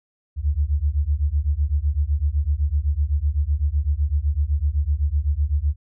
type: beating tone pair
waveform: sine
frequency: 69.3 / 77.2 Hz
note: C#2 / D#2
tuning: 0 / -13 cents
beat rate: 7.9 Hz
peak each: -21 dBFS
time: 0.36-5.76 s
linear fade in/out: 50 ms
effects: none